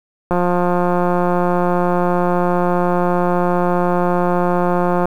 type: click train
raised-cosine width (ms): 1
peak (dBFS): -4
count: 841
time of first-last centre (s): 0.31-5.056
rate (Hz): 177
effects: 7-bit